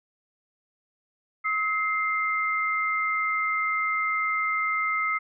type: tone pair together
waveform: sine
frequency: 1280.5 / 2093 Hz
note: D#6 / C7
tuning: +49 / 0 cents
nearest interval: major sixth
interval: 851 cents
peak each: -26 dBFS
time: 1.44-5.19 s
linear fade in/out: 20 ms
effects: none